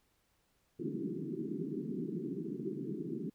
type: band-pass noise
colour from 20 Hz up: white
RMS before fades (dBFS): -39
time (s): 0.79-3.3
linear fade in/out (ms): 5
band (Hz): 140 to 400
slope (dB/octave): 96
effects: pink hiss -75 dBFS RMS until 3.34 s